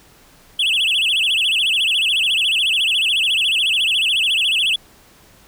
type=tone with vibrato; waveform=triangle; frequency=2987 Hz; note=F#7; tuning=16 cents sharp; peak=-13 dBFS; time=0.59-4.76 s; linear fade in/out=5 ms; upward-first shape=sine; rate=14 Hz; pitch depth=250 cents each way; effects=pink hiss -49 dBFS RMS until 5.47 s